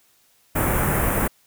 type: band-stop noise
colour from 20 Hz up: pink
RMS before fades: -21 dBFS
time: 0.55-1.28 s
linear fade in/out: 10 ms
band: 2100 to 9600 Hz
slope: 24 dB/octave
effects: white hiss -60 dBFS RMS until 1.46 s